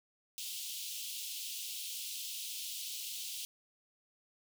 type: high-pass noise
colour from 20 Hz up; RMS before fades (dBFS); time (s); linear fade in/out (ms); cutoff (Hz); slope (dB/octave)
pink; -42; 0.38-3.45; 0; 2800; 48
effects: none